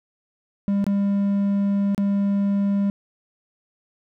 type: tone with dropouts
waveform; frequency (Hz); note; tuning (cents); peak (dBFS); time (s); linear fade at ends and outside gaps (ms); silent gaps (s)
triangle; 200; G3; +35; -16; 0.68-2.9; 0; 0.842-0.866 / 1.947-1.979
effects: none